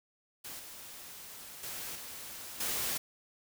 white noise with level steps, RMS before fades -44 / -48 / -41 / -45 / -34 dBFS, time 0.44-2.98 s, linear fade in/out 10 ms, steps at 0.59 / 1.63 / 1.95 / 2.6 s, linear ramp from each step 5 ms, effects none

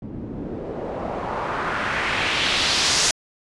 white noise with low-pass filter sweep, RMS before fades -24 dBFS, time 0.02-3.11 s, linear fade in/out 2 ms, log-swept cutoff 220 to 6600 Hz, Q 1.7, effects resampled to 24000 Hz

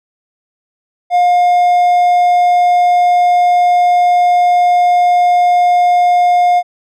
triangle tone, 711 Hz, F5, 31 cents sharp, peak -5 dBFS, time 1.1-6.63 s, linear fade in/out 50 ms, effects none

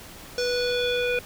square tone with low-pass filter sweep, 490.3 Hz, B4, 13 cents flat, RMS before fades -25 dBFS, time 0.38-1.19 s, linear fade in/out 2 ms, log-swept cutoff 5400 to 2600 Hz, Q 4.3, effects pink hiss -43 dBFS RMS until 1.25 s

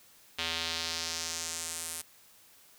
square tone with band-pass filter sweep, 82.6 Hz, E2, 4 cents sharp, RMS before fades -36 dBFS, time 0.38-2.02 s, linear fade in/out 10 ms, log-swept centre 3300 to 10000 Hz, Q 1.9, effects white hiss -59 dBFS RMS until 2.78 s

